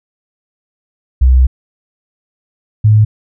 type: tone pair in turn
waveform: sine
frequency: 63.8 / 107.3 Hz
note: C2 / A2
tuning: -43 / -43 cents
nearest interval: major sixth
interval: 900 cents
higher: second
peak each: -4 dBFS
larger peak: neither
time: 1.21-1.47 / 2.84-3.05 s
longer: first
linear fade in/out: 10 ms
effects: none